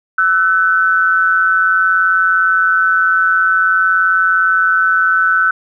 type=tone pair together; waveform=sine; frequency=1321 / 1500.5 Hz; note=E6 / F#6; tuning=+3 / +24 cents; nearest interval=major second; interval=221 cents; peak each=-14 / -11 dBFS; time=0.18-5.51 s; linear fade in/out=5 ms; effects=none

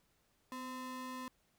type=ring-modulated tone; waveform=square; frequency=386.5 Hz; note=G4; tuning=24 cents flat; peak=-40 dBFS; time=0.52-1.28 s; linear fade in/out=0 ms; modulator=640 Hz; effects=pink hiss -75 dBFS RMS until 1.58 s

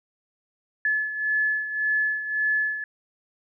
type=beating tone pair; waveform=sine; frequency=1720 / 1721.8 Hz; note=A6 / A6; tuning=-40 / -38 cents; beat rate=1.8 Hz; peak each=-23 / -29 dBFS; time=0.85-2.84 s; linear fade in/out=2 ms; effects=none

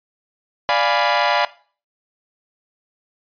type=chord; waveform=sawtooth; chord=D diminished seventh; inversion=none; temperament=equal; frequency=587.3 / 698.5 / 830.6 / 987.8 Hz; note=D5 / F5 / Ab5 / Cb6; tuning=0 / 0 / 0 / 0 cents; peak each=-17 dBFS; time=0.69-1.45 s; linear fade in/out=0 ms; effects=noise-tail reverb RT60 0.4 s tail -18 dB re dry + resampled to 11025 Hz

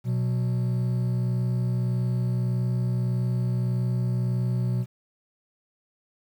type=tone pair together; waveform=triangle; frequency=123.32 / 185 Hz; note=B2 / F#3; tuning=-2 / 0 cents; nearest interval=perfect fifth; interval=702 cents; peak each=-21 / -29 dBFS; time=0.04-4.86 s; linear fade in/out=50 ms; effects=9-bit

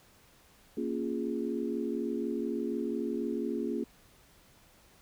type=chord; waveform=sine; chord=Bb minor seventh; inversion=none; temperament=equal; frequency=233.1 / 277.2 / 349.2 / 415.3 Hz; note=Bb3 / Db4 / F4 / Ab4; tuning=0 / 0 / 0 / 0 cents; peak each=-35 / -36 / -36 / -37 dBFS; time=0.77-3.84 s; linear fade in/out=5 ms; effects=pink hiss -61 dBFS RMS until 5.01 s

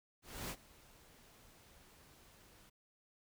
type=noise with ADSR envelope; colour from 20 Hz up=pink; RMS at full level=-42 dBFS; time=0.22-2.7 s; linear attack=280 ms; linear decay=58 ms; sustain=-21 dB; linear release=12 ms; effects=none

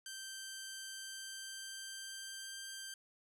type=tone with pitch glide; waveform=10% pulse; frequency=1562 to 1575.6 Hz; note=G6 to G6; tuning=-7 to +8 cents; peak=-36 dBFS; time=0.06-2.94 s; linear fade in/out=2 ms; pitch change=+15 cents; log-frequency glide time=0.87-2.66 s; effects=none

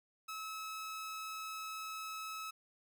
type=tone; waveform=sawtooth; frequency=1294 Hz; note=E6; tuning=32 cents flat; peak=-38 dBFS; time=0.28-2.51 s; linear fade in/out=10 ms; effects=none

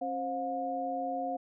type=tone cluster; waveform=sine; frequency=270 / 526 / 716 Hz; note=C#4 / C5 / F5; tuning=-45 / +9 / +43 cents; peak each=-38 / -38 / -33 dBFS; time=0.01-1.37 s; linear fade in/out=10 ms; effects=none

